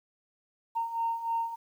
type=beating tone pair; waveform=sine; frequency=917 / 920.3 Hz; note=A#5 / A#5; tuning=-29 / -22 cents; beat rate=3.3 Hz; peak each=-34 / -29 dBFS; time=0.75-1.56 s; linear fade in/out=20 ms; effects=tanh soft clip ceiling -21 dBFS + 10-bit